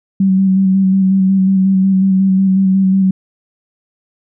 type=tone with vibrato; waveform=sine; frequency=191 Hz; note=G3; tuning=45 cents flat; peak=-8 dBFS; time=0.2-3.11 s; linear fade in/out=5 ms; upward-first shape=square; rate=5.5 Hz; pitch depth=20 cents each way; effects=none